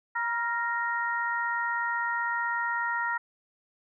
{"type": "tone cluster", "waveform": "sine", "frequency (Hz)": [948, 1389, 1864], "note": ["A#5", "F6", "A#6"], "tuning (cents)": [29, -10, -1], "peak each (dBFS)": -31, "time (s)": [0.15, 3.18], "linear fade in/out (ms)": 10, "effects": []}